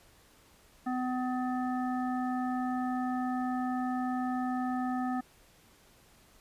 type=harmonic tone; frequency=252.6 Hz; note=B3; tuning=39 cents sharp; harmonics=1 / 3 / 5 / 7; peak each=-31 / -35 / -41 / -46 dBFS; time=0.86-5.21 s; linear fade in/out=10 ms; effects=pink hiss -61 dBFS RMS until 6.4 s + resampled to 32000 Hz